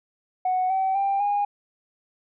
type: tone with pitch steps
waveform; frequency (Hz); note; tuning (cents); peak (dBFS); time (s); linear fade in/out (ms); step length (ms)
sine; 740 / 764.8 / 790.4 / 816.8; F#5 / G5 / G5 / G#5; 0 / -43 / +14 / -29; -19; 0.45-1.45; 5; 250
effects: tanh soft clip ceiling -17 dBFS